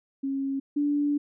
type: tone pair in turn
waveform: sine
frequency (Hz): 272.6 / 290.4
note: C#4 / D4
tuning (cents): -29 / -19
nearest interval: minor second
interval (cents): 110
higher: second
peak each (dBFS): -26 / -22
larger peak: second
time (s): 0.23-0.6 / 0.76-1.18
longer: second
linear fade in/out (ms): 10
effects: none